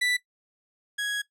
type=tone pair in turn; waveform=30% pulse; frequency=1975.5 / 1661.2 Hz; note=B6 / G#6; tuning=0 / 0 cents; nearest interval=minor third; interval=300 cents; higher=first; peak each=-20 / -24 dBFS; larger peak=first; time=0.01-0.17 / 0.98-1.22 s; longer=second; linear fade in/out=10 ms; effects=noise-tail reverb RT60 0.1 s tail -17 dB re dry + low-pass 11000 Hz 12 dB/octave